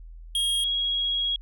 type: tone pair in turn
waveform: square / sine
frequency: 3265 / 3305 Hz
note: G#7 / G#7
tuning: -30 / -9 cents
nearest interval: unison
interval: 21 cents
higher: second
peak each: -23 dBFS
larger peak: neither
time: 0.35-0.64 / 0.64-1.36 s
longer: second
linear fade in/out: 2 ms
effects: added 41 Hz sine -40 dBFS peak until 1.41 s